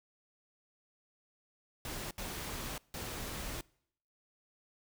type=noise bursts at uneven times; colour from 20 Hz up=pink; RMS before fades=-41 dBFS; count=3; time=1.85-2.11 / 2.18-2.78 / 2.94-3.61 s; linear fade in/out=2 ms; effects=noise-tail reverb RT60 0.7 s tail -25 dB re dry